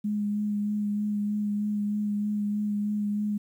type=tone with vibrato; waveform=sine; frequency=207.7 Hz; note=G#3; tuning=in tune; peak=-25 dBFS; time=0.04-3.38 s; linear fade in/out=10 ms; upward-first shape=sine; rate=3.2 Hz; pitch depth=16 cents each way; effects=10-bit